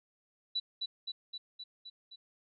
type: tone with echo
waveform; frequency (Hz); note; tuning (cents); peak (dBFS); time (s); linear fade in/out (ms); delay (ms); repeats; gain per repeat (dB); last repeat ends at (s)
sine; 3951; B7; 0; -30; 0.55-0.6; 10; 260; 6; -3; 2.16
effects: none